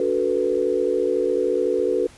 sine chord, B minor seventh, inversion first, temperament equal with one note detuned, 289 / 370 / 440 / 493.9 Hz, D4 / F#4 / A4 / B4, -28 / 0 / 0 / 0 cents, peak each -29 / -23 / -23 / -23 dBFS, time 0-2.07 s, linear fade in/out 2 ms, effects pink hiss -48 dBFS RMS until 2.17 s + resampled to 24000 Hz

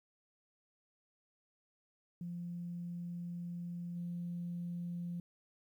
sine tone with level steps, 173.7 Hz, F3, 9 cents flat, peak -39 / -37 dBFS, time 2.21-5.2 s, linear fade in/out 2 ms, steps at 3.95 s, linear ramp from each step 20 ms, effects tanh soft clip ceiling -33 dBFS + 12-bit

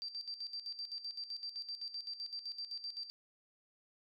sine tone with tremolo, 4692 Hz, D8, 2 cents flat, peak -39 dBFS, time 0.02-3.1 s, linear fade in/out 0 ms, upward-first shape square, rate 7.8 Hz, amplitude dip 70%, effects none

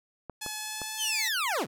clicks, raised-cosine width 1 ms, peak -24 dBFS, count 3, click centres 0.297 / 0.463 / 0.817 s
5% pulse tone with pitch glide, 855 to 873 Hz, A5 to A5, -50 to -14 cents, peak -22 dBFS, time 0.41-1.29 s, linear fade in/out 10 ms, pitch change +36 cents, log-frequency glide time 0.56-1.13 s
20% pulse linear sweep, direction down, 3300 to 87.31 Hz, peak -22 dBFS, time 0.97-1.67 s, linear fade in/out 50 ms
effects none

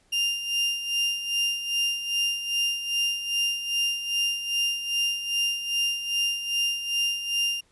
35% pulse tone with tremolo, 2799 Hz, F7, 3 cents sharp, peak -20 dBFS, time 0.12-7.61 s, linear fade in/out 10 ms, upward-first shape sine, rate 2.5 Hz, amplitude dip 65%, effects pink hiss -64 dBFS RMS until 7.71 s + resampled to 24000 Hz

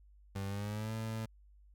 30% pulse tone with pitch glide, 98 to 111.28 Hz, G2 to A2, 0 to +20 cents, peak -34 dBFS, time 0.35-1.26 s, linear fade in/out 10 ms, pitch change +220 cents, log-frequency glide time 0.46-0.93 s, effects added 50 Hz sine -58 dBFS peak until 1.74 s

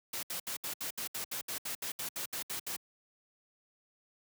white noise bursts, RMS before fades -38 dBFS, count 16, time 0.13-2.765 s, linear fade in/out 5 ms, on 100 ms, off 69 ms, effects high-pass 100 Hz 12 dB/octave

